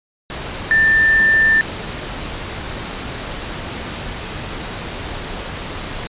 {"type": "tone in noise", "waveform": "sine", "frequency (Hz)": 1781, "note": "A6", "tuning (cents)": 21, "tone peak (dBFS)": -10, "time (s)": [0.71, 1.61], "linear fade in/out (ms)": 0, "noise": "pink", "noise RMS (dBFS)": -27, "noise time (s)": [0.3, 6.07], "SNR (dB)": 14, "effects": ["resampled to 8000 Hz"]}